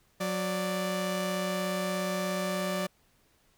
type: tone pair together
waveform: sawtooth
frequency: 183.5 / 587.3 Hz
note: F#3 / D5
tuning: -14 / 0 cents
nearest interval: octave + minor sixth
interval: 2014 cents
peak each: -28 dBFS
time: 0.2-2.87 s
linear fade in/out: 10 ms
effects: pink hiss -67 dBFS RMS until 3.57 s